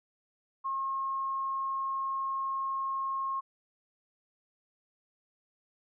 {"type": "tone", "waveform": "sine", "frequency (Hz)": 1078, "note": "C#6", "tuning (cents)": -49, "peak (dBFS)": -30, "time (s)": [0.64, 3.41], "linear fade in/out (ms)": 20, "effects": []}